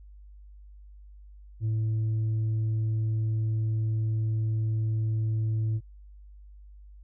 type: tone with tanh clipping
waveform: sine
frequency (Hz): 110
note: A2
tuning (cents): 0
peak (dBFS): -25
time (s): 1.6-5.81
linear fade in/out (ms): 50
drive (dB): 2
effects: added 50 Hz sine -46 dBFS peak until 7.03 s